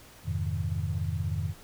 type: chord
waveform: sine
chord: F minor seventh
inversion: none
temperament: equal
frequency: 87.31 / 103.83 / 130.81 / 155.56 Hz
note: F2 / Ab2 / C3 / Eb3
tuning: 0 / 0 / 0 / 0 cents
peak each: -31 / -33 / -37 / -34 dBFS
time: 0.24-1.54 s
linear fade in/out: 50 ms
effects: pink hiss -52 dBFS RMS until 1.63 s